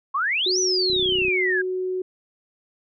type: exponential two-way sweep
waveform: sine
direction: up then down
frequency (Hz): 1040 to 6110 to 1595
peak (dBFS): -20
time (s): 0.14-1.62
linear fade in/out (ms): 10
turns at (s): 0.59
type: tone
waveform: sine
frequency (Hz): 370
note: F#4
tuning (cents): 0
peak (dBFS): -23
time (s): 0.46-2.02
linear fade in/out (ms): 5
type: click train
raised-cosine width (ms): 3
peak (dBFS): -24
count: 13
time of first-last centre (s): 0.9-1.282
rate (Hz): 31.4
effects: none